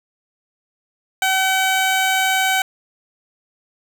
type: tone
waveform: 15% pulse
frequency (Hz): 761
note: F#5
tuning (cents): +48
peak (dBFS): -9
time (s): 1.22-2.62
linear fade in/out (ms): 2
effects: none